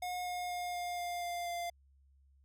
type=tone with pitch steps; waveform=square; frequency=721 / 716.4 / 711.9 / 707.4 / 702.9 / 698.5 / 694 Hz; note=F#5 / F5 / F5 / F5 / F5 / F5 / F5; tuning=-45 / +44 / +33 / +22 / +11 / 0 / -11 cents; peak=-37 dBFS; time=0.02-1.7 s; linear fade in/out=5 ms; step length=240 ms; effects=added 68 Hz sine -63 dBFS peak until 2.44 s